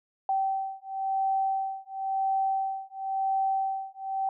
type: beating tone pair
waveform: sine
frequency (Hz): 773 / 773.96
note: G5 / G5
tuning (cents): -24 / -22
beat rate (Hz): 0.96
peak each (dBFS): -29 / -29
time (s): 0.29-4.29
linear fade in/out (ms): 2
effects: none